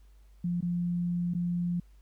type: tone with dropouts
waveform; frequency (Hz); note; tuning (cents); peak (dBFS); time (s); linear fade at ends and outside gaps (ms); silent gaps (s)
sine; 174.61; F3; 0; -27; 0.44-1.8; 5; 0.608-0.625 / 1.338-1.348
effects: added 50 Hz sine -53 dBFS peak until 2.01 s + pink hiss -71 dBFS RMS until 2.01 s